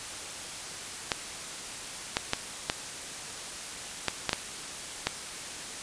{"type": "clicks", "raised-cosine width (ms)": 0.2, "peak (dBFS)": -7, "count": 8, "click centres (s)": [1.118, 2.169, 2.334, 2.699, 4.083, 4.293, 4.331, 5.07], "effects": ["white hiss -39 dBFS RMS until 5.82 s", "resampled to 22050 Hz"]}